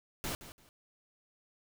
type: noise with echo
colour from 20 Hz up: pink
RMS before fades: -37 dBFS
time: 0.24-0.35 s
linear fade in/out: 0 ms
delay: 170 ms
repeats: 2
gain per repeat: -13 dB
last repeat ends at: 0.69 s
effects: none